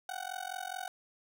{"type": "tone with amplitude modulation", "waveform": "30% pulse", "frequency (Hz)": 746, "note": "F#5", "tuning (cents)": 14, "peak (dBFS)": -31, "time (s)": [0.09, 0.88], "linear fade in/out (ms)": 2, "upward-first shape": "sine", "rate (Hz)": 44.7, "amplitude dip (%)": 100, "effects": []}